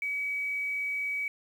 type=tone with quantisation; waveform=sine; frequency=2274 Hz; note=C#7; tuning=44 cents sharp; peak=-29 dBFS; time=0.02-1.28 s; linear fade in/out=2 ms; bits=9; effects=none